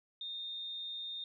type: tone with amplitude modulation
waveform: sine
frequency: 3661 Hz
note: A#7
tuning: 32 cents flat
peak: -38 dBFS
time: 0.21-1.24 s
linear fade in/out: 2 ms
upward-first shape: sine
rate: 223 Hz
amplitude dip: 25%
effects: 13-bit